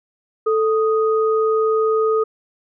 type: tone pair together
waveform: sine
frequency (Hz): 440 / 1244.5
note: A4 / D#6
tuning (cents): 0 / 0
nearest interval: octave + tritone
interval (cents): 1800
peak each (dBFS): -15 / -22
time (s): 0.46-2.24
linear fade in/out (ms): 10
effects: none